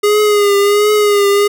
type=tone with vibrato; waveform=square; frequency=411.7 Hz; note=G#4; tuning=15 cents flat; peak=-9 dBFS; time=0.03-1.48 s; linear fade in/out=10 ms; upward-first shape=triangle; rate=1.4 Hz; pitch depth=52 cents each way; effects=none